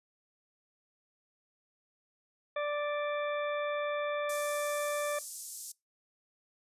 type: harmonic tone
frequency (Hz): 587.3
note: D5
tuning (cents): 0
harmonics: 1 / 2 / 3 / 4 / 6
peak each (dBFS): -32 / -38 / -42 / -44 / -48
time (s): 2.56-5.19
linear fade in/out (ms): 5
type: band-pass noise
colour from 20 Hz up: white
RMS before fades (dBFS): -44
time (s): 4.29-5.72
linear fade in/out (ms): 5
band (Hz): 5800 to 11000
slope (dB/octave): 24
effects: noise-tail reverb RT60 0.2 s tail -23 dB re dry + resampled to 32000 Hz